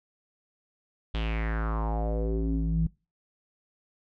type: tone with low-pass filter sweep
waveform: square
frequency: 55 Hz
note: A1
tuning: in tune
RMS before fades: -28 dBFS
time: 1.14-2.87 s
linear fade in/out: 5 ms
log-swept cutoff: 3400 to 150 Hz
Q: 4.5
effects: noise-tail reverb RT60 0.3 s tail -23 dB re dry